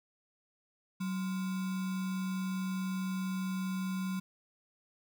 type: tone with sample-and-hold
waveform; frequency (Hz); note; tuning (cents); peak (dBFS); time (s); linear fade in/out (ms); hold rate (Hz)
sine; 187.6; F#3; +24; -32; 1-4.2; 10; 1225
effects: none